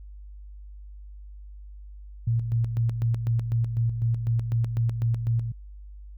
sine tone with tremolo, 115.7 Hz, A#2, 13 cents flat, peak -20 dBFS, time 2.27-5.52 s, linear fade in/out 5 ms, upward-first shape square, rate 4 Hz, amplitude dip 55%, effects added 50 Hz sine -40 dBFS peak until 6.17 s

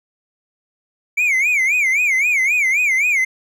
triangle tone with vibrato, 2259 Hz, C#7, 32 cents sharp, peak -12 dBFS, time 1.17-3.25 s, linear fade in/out 10 ms, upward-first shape sine, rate 3.8 Hz, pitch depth 180 cents each way, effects none

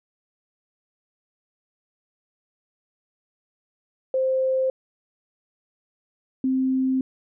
sine tone pair in turn, 523.3 / 261.6 Hz, C5 / C4, 0 / 0 cents, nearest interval octave, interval 1200 cents, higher first, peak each -19 dBFS, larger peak neither, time 4.14-4.7 / 6.44-7.01 s, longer second, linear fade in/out 2 ms, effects none

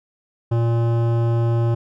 sine tone with hard clipping, 116.54 Hz, A#2, in tune, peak -18 dBFS, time 0.51-1.75 s, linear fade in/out 10 ms, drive 15 dB, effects none

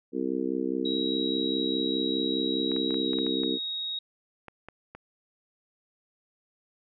harmonic tone, 64.9 Hz, C2, 13 cents flat, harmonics 3 / 4 / 5 / 6 / 7, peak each -38 / -31 / -31 / -34 / -34 dBFS, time 0.12-3.59 s, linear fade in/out 50 ms
sine tone with pitch glide, 3846 to 3771 Hz, B7 to A#7, -47 to +19 cents, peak -30 dBFS, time 0.85-3.99 s, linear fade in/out 5 ms, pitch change -34 cents, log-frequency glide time 2.92-3.56 s
clicks, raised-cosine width 0.5 ms, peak -27 dBFS, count 11, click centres 2.717 / 2.764 / 2.907 / 2.943 / 3.133 / 3.187 / 3.266 / 3.435 / 4.483 / 4.686 / 4.95 s
effects none

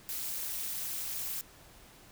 blue noise with amplitude modulation, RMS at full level -33 dBFS, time 0.09-1.41 s, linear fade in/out 0 ms, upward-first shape sine, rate 282 Hz, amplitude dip 90%, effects pink hiss -56 dBFS RMS until 2.11 s

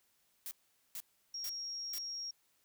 blue noise bursts, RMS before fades -43 dBFS, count 4, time 0.46-1.984 s, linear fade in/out 0 ms, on 51 ms, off 440 ms
sine tone, 5588 Hz, F8, in tune, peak -39 dBFS, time 1.34-2.31 s, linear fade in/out 5 ms
effects white hiss -74 dBFS RMS until 2.64 s

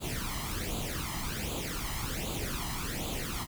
pink noise with flanger, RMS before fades -35 dBFS, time 0-3.47 s, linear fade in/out 50 ms, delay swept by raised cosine 0.27 to 1 ms, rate 1.3 Hz, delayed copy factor +0.7, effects none

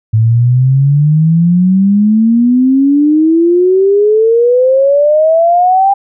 sine exponential sweep, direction up, 108.7 to 800 Hz, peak -5 dBFS, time 0.13-5.94 s, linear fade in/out 10 ms, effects none

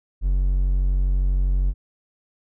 triangle tone, 46.25 Hz, F#1, in tune, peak -15 dBFS, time 0.21-1.74 s, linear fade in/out 50 ms, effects none

